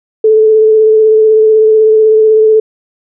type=tone with vibrato; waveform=sine; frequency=435.8 Hz; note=A4; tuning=17 cents flat; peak=-3 dBFS; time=0.24-2.6 s; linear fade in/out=5 ms; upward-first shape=sine; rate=16 Hz; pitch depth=17 cents each way; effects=none